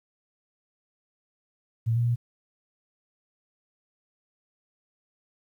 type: tone with pitch steps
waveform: sine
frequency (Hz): 114.1 / 118.7 / 119.4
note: A#2 / A#2 / A#2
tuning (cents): -37 / +32 / +42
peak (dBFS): -21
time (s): 1.86-2.16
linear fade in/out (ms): 20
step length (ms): 100
effects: 10-bit